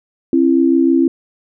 sine tone pair together, 268.1 / 334.5 Hz, C4 / E4, +42 / +25 cents, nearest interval major third, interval 383 cents, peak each -12 dBFS, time 0.33-1.08 s, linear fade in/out 2 ms, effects none

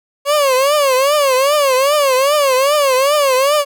30% pulse tone with vibrato, 554 Hz, C#5, 1 cent flat, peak -8 dBFS, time 0.25-3.65 s, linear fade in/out 50 ms, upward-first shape triangle, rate 2.5 Hz, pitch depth 170 cents each way, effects none

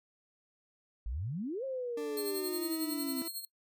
sine exponential two-way sweep, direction up then down, 49.18 to 543 to 259.3 Hz, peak -34 dBFS, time 1.06-3.22 s, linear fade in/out 0 ms, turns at 1.64 s
40% pulse tone with pitch glide, 293.7 to 331.6 Hz, D4 to E4, 0 to +10 cents, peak -39 dBFS, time 1.97-3.28 s, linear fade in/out 5 ms, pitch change +210 cents, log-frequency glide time 2.25-3.01 s
10% pulse tone with tremolo, 4249 Hz, C8, 26 cents sharp, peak -29 dBFS, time 2.17-3.45 s, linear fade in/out 2 ms, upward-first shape sine, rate 11 Hz, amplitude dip 70%
effects noise-tail reverb RT60 0.1 s tail -22 dB re dry

